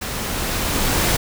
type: noise with level ramp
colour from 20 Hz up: pink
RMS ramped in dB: -27 to -17 dBFS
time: 0.01-1.17 s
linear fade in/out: 10 ms
effects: none